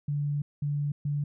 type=tone bursts at uneven times; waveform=sine; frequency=145.1 Hz; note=D3; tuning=21 cents flat; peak=-26 dBFS; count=3; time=0.08-0.42 / 0.62-0.92 / 1.05-1.24 s; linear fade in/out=5 ms; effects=none